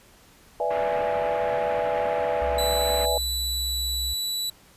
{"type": "chord", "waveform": "sine", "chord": "E dominant seventh", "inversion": "second", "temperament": "equal", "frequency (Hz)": [493.9, 587.3, 659.3, 830.6], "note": ["B4", "D5", "E5", "G#5"], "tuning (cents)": [0, 0, 0, 0], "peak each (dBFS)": -28, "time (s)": [0.6, 3.18], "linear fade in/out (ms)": 2}
{"type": "low-pass noise", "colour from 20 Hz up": "white", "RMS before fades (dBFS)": -36, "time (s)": [0.7, 3.06], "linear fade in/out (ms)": 10, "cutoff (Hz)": 2200, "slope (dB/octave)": 24}
{"type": "tone", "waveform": "sine", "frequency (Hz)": 64.9, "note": "C2", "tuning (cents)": -13, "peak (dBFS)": -30, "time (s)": [2.41, 4.14], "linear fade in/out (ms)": 10}
{"type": "tone with pitch glide", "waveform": "sawtooth", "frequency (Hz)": [3970, 3947], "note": ["B7", "B7"], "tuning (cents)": [8, -2], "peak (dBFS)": -23, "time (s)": [2.58, 4.5], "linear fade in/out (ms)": 5, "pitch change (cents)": -10, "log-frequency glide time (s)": [3.02, 3.76]}
{"effects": ["pink hiss -54 dBFS RMS until 4.76 s", "resampled to 32000 Hz"]}